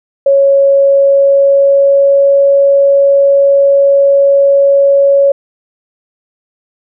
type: tone with pitch glide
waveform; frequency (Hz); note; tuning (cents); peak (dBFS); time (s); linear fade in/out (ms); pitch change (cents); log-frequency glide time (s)
sine; 553 to 557.2; C#5 to C#5; -4 to +9; -4; 0.26-5.32; 5; +13; 0.6-2.4
effects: none